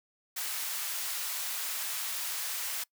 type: high-pass noise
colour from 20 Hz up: white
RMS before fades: -35 dBFS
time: 0.36-2.84 s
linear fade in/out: 10 ms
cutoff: 890 Hz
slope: 12 dB/octave
effects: noise-tail reverb RT60 0.1 s tail -23 dB re dry